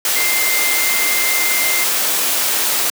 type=tone in noise; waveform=sine; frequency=2093 Hz; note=C7; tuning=in tune; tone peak=-19 dBFS; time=0.16-1.84 s; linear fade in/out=2 ms; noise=white; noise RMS=-17 dBFS; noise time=0.05-2.9 s; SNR=-5 dB; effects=high-pass 300 Hz 12 dB/octave